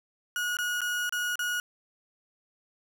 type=tone with dropouts; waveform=35% pulse; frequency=1451 Hz; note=F#6; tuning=34 cents flat; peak=-26 dBFS; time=0.36-1.6 s; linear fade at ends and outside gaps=1 ms; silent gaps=0.569-0.587 / 0.807-0.816 / 1.094-1.124 / 1.356-1.392 s; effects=none